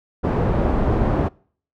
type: low-pass noise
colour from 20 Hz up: pink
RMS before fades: -19 dBFS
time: 0.23-1.29 s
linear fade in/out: 20 ms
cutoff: 770 Hz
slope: 12 dB/octave
effects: noise-tail reverb RT60 0.5 s tail -25 dB re dry